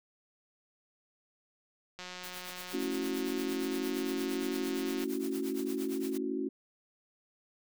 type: click train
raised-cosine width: 0.2 ms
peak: -26 dBFS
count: 553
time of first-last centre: 1.99-5.04 s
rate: 181 Hz
type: noise with tremolo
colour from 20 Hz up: white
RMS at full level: -44 dBFS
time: 2.23-6.18 s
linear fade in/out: 10 ms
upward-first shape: triangle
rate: 8.7 Hz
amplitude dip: 95%
type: chord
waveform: sine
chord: F# minor seventh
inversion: first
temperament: equal with one note detuned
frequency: 223.1 / 277.2 / 329.6 / 370 Hz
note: A3 / C#4 / E4 / F#4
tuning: +24 / 0 / 0 / 0 cents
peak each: -40 / -35 / -39 / -36 dBFS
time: 2.73-6.49 s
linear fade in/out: 10 ms
effects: none